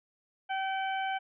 harmonic tone with a mistuned harmonic, 770 Hz, G5, 31 cents flat, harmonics 1 / 2 / 3 / 4, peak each -31 / -37 / -41 / -43 dBFS, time 0.49-1.19 s, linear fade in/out 20 ms, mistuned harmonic 4, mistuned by -16 cents, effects none

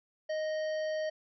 harmonic tone with a mistuned harmonic, 622.3 Hz, D#5, in tune, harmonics 1 / 3 / 5 / 7 / 9, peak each -31 / -43 / -51 / -51 / -56 dBFS, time 0.29-1.1 s, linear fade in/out 10 ms, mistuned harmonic 7, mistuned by +81 cents, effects none

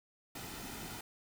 pink noise with comb filter, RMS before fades -45 dBFS, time 0.35-1.01 s, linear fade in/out 5 ms, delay 1.8 ms, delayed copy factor -0.5, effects none

